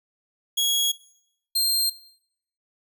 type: tone pair in turn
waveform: sawtooth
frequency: 3322 / 4185 Hz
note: G#7 / C8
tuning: 0 / 0 cents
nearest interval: major third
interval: 400 cents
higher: second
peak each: -17 dBFS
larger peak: neither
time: 0.57-0.92 / 1.55-1.9 s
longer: neither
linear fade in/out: 10 ms
effects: noise-tail reverb RT60 0.7 s tail -19 dB re dry